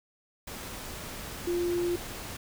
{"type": "tone in noise", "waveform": "sine", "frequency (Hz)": 349.2, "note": "F4", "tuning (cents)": 0, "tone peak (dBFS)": -26, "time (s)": [1.47, 1.96], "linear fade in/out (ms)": 5, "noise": "pink", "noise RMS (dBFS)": -40, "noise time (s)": [0.47, 2.37], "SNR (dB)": 11, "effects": []}